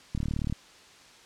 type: click train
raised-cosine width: 5 ms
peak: -18 dBFS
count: 15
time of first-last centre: 0.15-0.525 s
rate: 37.3 Hz
effects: white hiss -53 dBFS RMS until 1.25 s + low-pass 6000 Hz 12 dB/octave